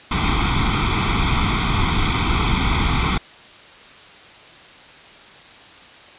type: noise with comb filter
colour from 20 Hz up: pink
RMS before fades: -18 dBFS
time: 0.11-3.18 s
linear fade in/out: 5 ms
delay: 0.88 ms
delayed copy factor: +1
effects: white hiss -43 dBFS RMS until 6.18 s + resampled to 8000 Hz